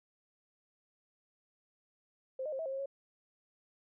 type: tone with pitch steps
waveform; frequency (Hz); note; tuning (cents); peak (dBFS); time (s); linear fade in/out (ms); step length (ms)
sine; 524 / 613 / 533 / 647 / 535 / 540 / 551; C5 / D#5 / C5 / E5 / C5 / C#5 / C#5; +2 / -26 / +32 / -32 / +38 / -45 / -11; -35; 2.39-2.859; 5; 67
effects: none